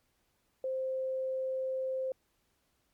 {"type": "tone", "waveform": "sine", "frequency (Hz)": 523.3, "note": "C5", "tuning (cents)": 0, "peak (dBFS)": -31, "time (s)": [0.64, 2.12], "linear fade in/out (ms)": 2, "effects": ["pink hiss -75 dBFS RMS until 2.93 s", "MP3 96 kbps"]}